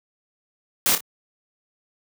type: noise with echo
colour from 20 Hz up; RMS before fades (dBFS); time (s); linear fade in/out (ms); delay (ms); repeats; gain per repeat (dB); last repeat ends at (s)
white; -19; 0.86-0.95; 0; 28; 2; -9; 1.006
effects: high-pass 100 Hz 12 dB/octave